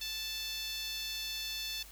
10% pulse tone with high-pass filter, 880 Hz, A5, in tune, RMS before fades -39 dBFS, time 0.01-1.83 s, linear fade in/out 5 ms, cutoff 3400 Hz, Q 1.5, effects added 50 Hz sine -54 dBFS peak until 1.91 s + white hiss -54 dBFS RMS until 1.91 s

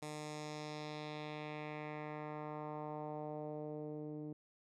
10% pulse tone with low-pass filter sweep, 151.3 Hz, D#3, 48 cents flat, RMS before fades -45 dBFS, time 0.02-4.33 s, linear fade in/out 5 ms, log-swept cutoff 9000 to 320 Hz, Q 1.7, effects none

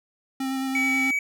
square tone with vibrato, 265.6 Hz, C4, 26 cents sharp, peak -26 dBFS, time 0.4-1.11 s, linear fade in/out 5 ms, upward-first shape square, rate 9.2 Hz, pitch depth 10 cents each way
triangle tone, 2274 Hz, C#7, 44 cents sharp, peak -20 dBFS, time 0.75-1.19 s, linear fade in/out 2 ms
effects none

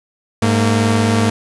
sawtooth tone pair together, 103.83 / 229.2 Hz, G#2 / A#3, 0 / -29 cents, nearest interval octave + major second, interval 1371 cents, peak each -11 dBFS, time 0.42-1.3 s, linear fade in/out 5 ms, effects resampled to 24000 Hz + 7-bit

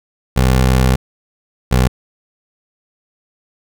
20% pulse tone pair in turn, 64.2 / 63.32 Hz, C2 / B1, -32 / +44 cents, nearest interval unison, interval 24 cents, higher first, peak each -5 dBFS, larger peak neither, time 0.36-0.96 / 1.71-1.88 s, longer first, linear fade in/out 10 ms, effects none

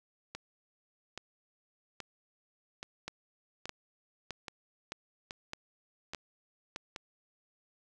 two click trains, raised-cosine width 0.2 ms, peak -23 / -21 dBFS, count 9 / 7, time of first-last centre 0.35-6.962 / 3.08-6.761 s, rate 1.21 / 1.63 Hz, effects none

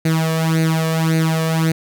sawtooth tone with flanger, 161.2 Hz, E3, 38 cents flat, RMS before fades -17 dBFS, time 0.05-1.72 s, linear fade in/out 5 ms, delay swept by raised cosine 0.46 to 1.76 ms, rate 1.8 Hz, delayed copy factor +0.75, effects none

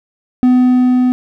triangle tone with level ramp, 251.2 Hz, B3, 30 cents sharp, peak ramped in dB -4 to -7 dBFS, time 0.43-1.12 s, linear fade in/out 0 ms, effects none

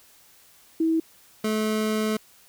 sine / 25% pulse tone pair in turn, 324 / 216.2 Hz, E4 / A3, -30 / -30 cents, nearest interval perfect fifth, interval 700 cents, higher first, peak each -19 dBFS, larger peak neither, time 0.8-1 / 1.44-2.17 s, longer second, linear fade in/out 5 ms, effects white hiss -55 dBFS RMS until 2.48 s

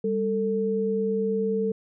sine tone pair together, 198.36 / 445.3 Hz, G3 / A4, +21 / +21 cents, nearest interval octave + major second, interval 1400 cents, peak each -27 / -24 dBFS, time 0.04-1.72 s, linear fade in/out 5 ms, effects none

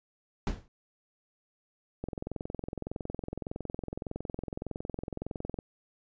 brown noise with exponential decay, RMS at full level -26 dBFS, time 0.47-0.68 s, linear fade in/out 1 ms, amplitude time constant 44 ms
click train, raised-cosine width 2 ms, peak -22 dBFS, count 78, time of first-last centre 2.04-5.588 s, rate 21.7 Hz
effects resampled to 16000 Hz

